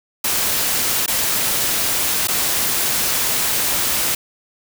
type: noise with dropouts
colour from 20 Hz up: white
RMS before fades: -19 dBFS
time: 0.24-4.15 s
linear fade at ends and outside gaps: 5 ms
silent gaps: 1.062-1.078 / 2.273-2.283 s
effects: none